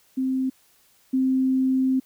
sine tone pair in turn, 261.6 / 261.6 Hz, C4 / C4, 0 / 0 cents, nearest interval unison, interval 0 cents, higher neither, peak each -21 / -18 dBFS, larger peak second, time 0.17-0.5 / 1.13-2 s, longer second, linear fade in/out 10 ms, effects white hiss -60 dBFS RMS until 2.05 s

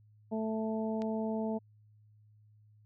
harmonic tone, 220 Hz, A3, in tune, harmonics 1 / 2 / 3 / 4, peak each -33 / -38 / -39 / -44 dBFS, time 0.31-1.59 s, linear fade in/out 20 ms
click, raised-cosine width 0.2 ms, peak -29 dBFS, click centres 1.02 s
effects added 106 Hz sine -59 dBFS peak until 2.85 s

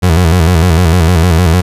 30% pulse tone with vibrato, 85.6 Hz, F2, 34 cents flat, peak -3 dBFS, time 0.02-1.62 s, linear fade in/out 20 ms, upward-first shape square, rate 6.6 Hz, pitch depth 100 cents each way, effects resampled to 32000 Hz

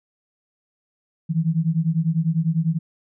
sine beating tone pair, 157.9 / 167.9 Hz, D#3 / E3, +26 / +32 cents, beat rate 10 Hz, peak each -21 dBFS, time 1.29-2.79 s, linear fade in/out 20 ms, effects none

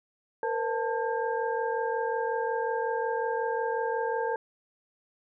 sine tone cluster, 461.5 / 507 / 887 / 1604 Hz, A#4 / B4 / A5 / G6, -17 / +45 / +14 / +39 cents, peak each -30 / -34 / -31 / -37 dBFS, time 0.43-4.36 s, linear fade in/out 2 ms, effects none

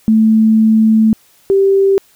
sine tone pair in turn, 220 / 391 Hz, A3 / G4, 0 / -4 cents, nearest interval minor seventh, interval 996 cents, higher second, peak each -6 / -7 dBFS, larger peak first, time 0.08-1.13 / 1.5-1.98 s, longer first, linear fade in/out 0 ms, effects white hiss -50 dBFS RMS until 2.15 s

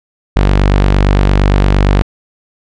sawtooth tone, 48.72 Hz, G1, 10 cents flat, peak -3 dBFS, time 0.36-2.02 s, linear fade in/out 0 ms, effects low-pass 4000 Hz 12 dB/octave

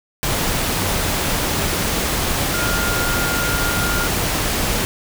sine tone in noise, 1411 Hz, F6, 17 cents sharp, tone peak -23 dBFS, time 2.54-4.07 s, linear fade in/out 0 ms, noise pink, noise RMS -20 dBFS, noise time 0.23-4.85 s, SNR -6 dB, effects none

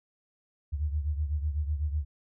sine beating tone pair, 73.42 / 81.42 Hz, D2 / E2, 0 / -21 cents, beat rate 8 Hz, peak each -28 / -34 dBFS, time 0.72-2.05 s, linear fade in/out 20 ms, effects none

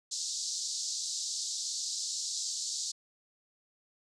white band-pass noise, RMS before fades -36 dBFS, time 0.11-2.92 s, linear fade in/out 10 ms, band 4000 to 7600 Hz, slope 48 dB/octave, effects none

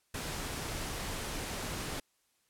pink noise, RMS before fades -38 dBFS, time 0.14-2 s, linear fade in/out 5 ms, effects white hiss -74 dBFS RMS until 2.49 s + low-pass 12000 Hz 12 dB/octave

